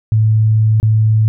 sine tone with dropouts, 109.3 Hz, A2, 11 cents flat, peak -8 dBFS, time 0.12-1.28 s, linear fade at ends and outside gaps 0 ms, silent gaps 0.8-0.829 s, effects none

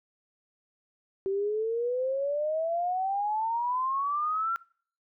sine exponential sweep, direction up, 382.5 to 1375 Hz, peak -26 dBFS, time 1.26-4.56 s, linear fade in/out 0 ms, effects noise-tail reverb RT60 0.5 s tail -24 dB re dry

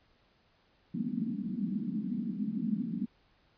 pink band-pass noise, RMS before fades -34 dBFS, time 0.94-3.06 s, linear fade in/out 10 ms, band 190 to 250 Hz, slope 48 dB/octave, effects pink hiss -68 dBFS RMS until 3.57 s + resampled to 11025 Hz

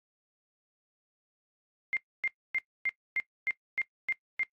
sine tone bursts, 2106 Hz, C7, 11 cents sharp, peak -27 dBFS, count 9, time 1.93-4.432 s, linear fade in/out 0 ms, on 38 ms, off 270 ms, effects noise-tail reverb RT60 0.1 s tail -19 dB re dry + AAC 64 kbps

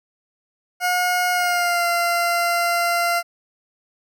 20% pulse tone with pitch glide, 720 to 690.3 Hz, F#5 to F5, -47 to -20 cents, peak -13 dBFS, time 0.8-3.23 s, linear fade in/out 50 ms, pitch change -73 cents, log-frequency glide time 1.32-1.87 s, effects none

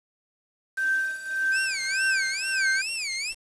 sine tone with tremolo, 1558 Hz, G6, 11 cents flat, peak -20 dBFS, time 0.77-2.82 s, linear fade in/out 10 ms, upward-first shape triangle, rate 1.7 Hz, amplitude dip 90%
20% pulse tone with vibrato, 2400 Hz, D7, 37 cents sharp, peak -23 dBFS, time 1.51-3.35 s, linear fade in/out 50 ms, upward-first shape sine, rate 2.3 Hz, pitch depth 230 cents each way
effects resampled to 24000 Hz + 7-bit

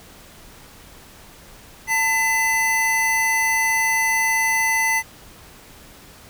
square tone pair together, 893.7 / 2015 Hz, A5 / B6, +27 / +34 cents, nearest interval octave + major second, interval 1407 cents, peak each -24 / -19 dBFS, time 1.87-5.03 s, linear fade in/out 50 ms, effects pink hiss -45 dBFS RMS until 6.29 s

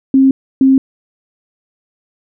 sine tone pair in turn, 267.5 / 266.5 Hz, C4 / C4, +38 / +32 cents, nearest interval unison, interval 6 cents, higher first, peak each -5 dBFS, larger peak neither, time 0.14-0.31 / 0.61-0.78 s, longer neither, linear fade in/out 2 ms, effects none

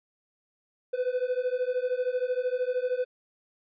triangle beating tone pair, 495.9 / 508.9 Hz, B4 / C5, +7 / -48 cents, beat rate 13 Hz, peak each -27 dBFS, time 0.93-3.05 s, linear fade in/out 10 ms, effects resampled to 11025 Hz

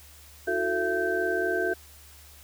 sine tone cluster, 321.9 / 366 / 443.9 / 673 / 1553 Hz, E4 / F#4 / A4 / E5 / G6, -41 / -19 / +15 / +36 / -17 cents, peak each -37 / -28 / -32 / -31 / -29 dBFS, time 0.47-1.74 s, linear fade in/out 10 ms, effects added 73 Hz sine -52 dBFS peak until 2.43 s + white hiss -52 dBFS RMS until 2.43 s

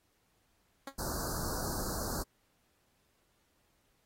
10% pulse tone with exponential decay, 273.3 Hz, C#4, 24 cents flat, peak -29 dBFS, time 0.87-0.96 s, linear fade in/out 5 ms, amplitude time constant 18 ms
pink band-stop noise, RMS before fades -37 dBFS, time 0.98-2.23 s, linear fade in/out 10 ms, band 1600 to 4200 Hz, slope 96 dB/octave
effects pink hiss -74 dBFS RMS until 4.05 s + AAC 48 kbps

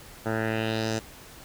10% pulse tone with low-pass filter sweep, 111 Hz, A2, 16 cents sharp, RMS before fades -28 dBFS, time 0.25-1 s, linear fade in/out 20 ms, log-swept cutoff 1200 to 7100 Hz, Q 2.3, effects pink hiss -47 dBFS RMS until 1.44 s

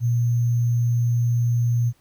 sine tone with sample-and-hold, 118.8 Hz, A#2, 33 cents sharp, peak -17 dBFS, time 0-1.93 s, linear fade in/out 50 ms, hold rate 6300 Hz, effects pink hiss -62 dBFS RMS until 2 s

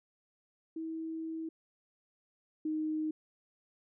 sine tone pair in turn, 322.8 / 310.8 Hz, E4 / D#4, -36 / -2 cents, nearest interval minor second, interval 66 cents, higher first, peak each -36 / -31 dBFS, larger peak second, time 0.76-1.49 / 2.65-3.11 s, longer first, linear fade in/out 5 ms, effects none

